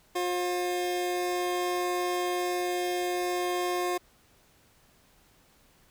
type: tone pair together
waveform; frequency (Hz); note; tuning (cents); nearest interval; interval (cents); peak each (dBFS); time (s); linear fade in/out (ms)
25% pulse; 356.9 / 535.6; F4 / C5; +38 / +40; perfect fifth; 702; -24 / -34; 0.15-3.98; 10
effects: pink hiss -62 dBFS RMS until 5.9 s